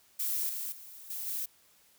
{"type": "noise with level steps", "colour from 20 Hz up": "violet", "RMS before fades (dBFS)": [-32, -37, -49, -38, -35], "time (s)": [0.19, 1.46], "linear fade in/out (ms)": 10, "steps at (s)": [0.49, 0.72, 1.1, 1.27], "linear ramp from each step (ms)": 2, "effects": ["white hiss -64 dBFS RMS until 1.98 s"]}